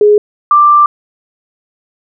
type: tone pair in turn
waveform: sine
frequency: 417.2 / 1180 Hz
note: G#4 / D6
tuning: +8 / +8 cents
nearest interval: octave + tritone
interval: 1800 cents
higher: second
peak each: -3 dBFS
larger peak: neither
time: 0.01-0.18 / 0.51-0.86 s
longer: second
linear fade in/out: 2 ms
effects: none